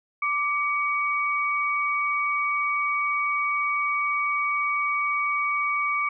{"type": "tone pair together", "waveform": "sine", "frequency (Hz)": [1172, 2258], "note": ["D6", "C#7"], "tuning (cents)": [-4, 31], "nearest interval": "major seventh", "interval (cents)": 1135, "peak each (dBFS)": -25, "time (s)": [0.22, 6.09], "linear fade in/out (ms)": 5, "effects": []}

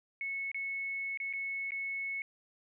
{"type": "tone with dropouts", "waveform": "sine", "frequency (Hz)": 2200, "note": "C#7", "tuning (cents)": -14, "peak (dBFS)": -34, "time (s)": [0.21, 2.22], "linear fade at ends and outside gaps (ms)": 1, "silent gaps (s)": [[0.516, 0.545], [1.174, 1.201], [1.328, 1.335], [1.707, 1.719]], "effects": []}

